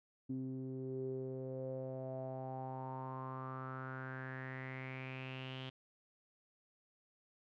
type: tone with low-pass filter sweep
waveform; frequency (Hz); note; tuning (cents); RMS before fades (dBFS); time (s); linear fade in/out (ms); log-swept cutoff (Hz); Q
sawtooth; 130.81; C3; 0; -44; 0.29-5.7; 10; 280 to 3200; 6.8
effects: none